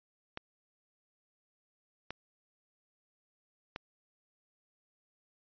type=clicks; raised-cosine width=0.3 ms; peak=-22 dBFS; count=3; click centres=0.374 / 2.106 / 3.761 s; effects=resampled to 11025 Hz